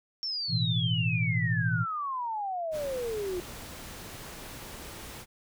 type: exponential sweep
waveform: sine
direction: down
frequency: 5500 to 349.2 Hz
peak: -30 dBFS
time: 0.23-3.4 s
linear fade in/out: 0 ms
type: chord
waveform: sine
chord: A suspended second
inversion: none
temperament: equal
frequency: 110 / 123.47 / 164.81 Hz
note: A2 / B2 / E3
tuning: 0 / 0 / 0 cents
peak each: -30 dBFS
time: 0.48-1.86 s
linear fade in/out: 50 ms
type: noise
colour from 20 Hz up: pink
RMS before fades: -43 dBFS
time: 2.71-5.26 s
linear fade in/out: 50 ms
effects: none